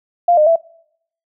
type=tone with pitch steps; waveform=sine; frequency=697 / 610 / 663 Hz; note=F5 / D#5 / E5; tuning=-4 / -34 / +10 cents; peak=-8 dBFS; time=0.28-0.559 s; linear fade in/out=5 ms; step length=93 ms; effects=noise-tail reverb RT60 0.7 s tail -25 dB re dry